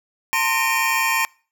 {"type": "tone cluster", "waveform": "square", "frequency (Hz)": [903, 1052, 1842, 2319, 2444], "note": ["A5", "C6", "A#6", "D7", "D#7"], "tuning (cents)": [45, 9, -21, -22, -32], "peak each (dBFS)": -25, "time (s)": [0.33, 1.25], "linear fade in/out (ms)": 0, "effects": ["noise-tail reverb RT60 0.4 s tail -25 dB re dry"]}